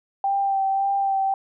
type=tone with vibrato; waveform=sine; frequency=784 Hz; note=G5; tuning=in tune; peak=-19 dBFS; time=0.24-1.34 s; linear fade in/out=2 ms; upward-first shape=sine; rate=1.8 Hz; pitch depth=20 cents each way; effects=none